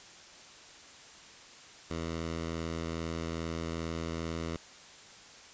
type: tone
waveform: 10% pulse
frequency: 82.41 Hz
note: E2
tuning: in tune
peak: -26 dBFS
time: 1.9-4.57 s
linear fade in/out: 10 ms
effects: white hiss -52 dBFS RMS until 5.53 s + resampled to 16000 Hz